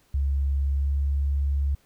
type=tone with pitch glide; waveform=sine; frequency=69.3 to 70.06 Hz; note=C#2 to C#2; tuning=0 to +19 cents; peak=-21 dBFS; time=0.14-1.75 s; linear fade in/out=5 ms; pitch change=+19 cents; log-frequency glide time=0.76-0.89 s; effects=pink hiss -63 dBFS RMS until 1.85 s